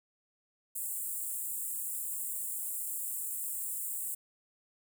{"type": "high-pass noise", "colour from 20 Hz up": "pink", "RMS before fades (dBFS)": -37, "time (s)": [0.75, 4.15], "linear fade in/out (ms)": 10, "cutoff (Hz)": 7500, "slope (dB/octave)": 96, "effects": []}